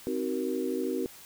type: chord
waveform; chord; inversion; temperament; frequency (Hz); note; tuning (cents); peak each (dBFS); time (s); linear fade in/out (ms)
sine; C half-diminished seventh; none; just; 261.6 / 314 / 376.7 / 470.9; C4 / Eb4 / Gb4 / Bb4; 0 / +16 / +31 / +18; -33 / -35 / -32 / -35; 0.07-1.06; 0
effects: white hiss -50 dBFS RMS until 1.25 s